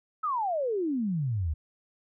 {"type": "exponential sweep", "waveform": "sine", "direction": "down", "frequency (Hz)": [1318.5, 71.4], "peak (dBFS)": -26, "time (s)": [0.23, 1.54], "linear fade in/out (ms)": 10, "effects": []}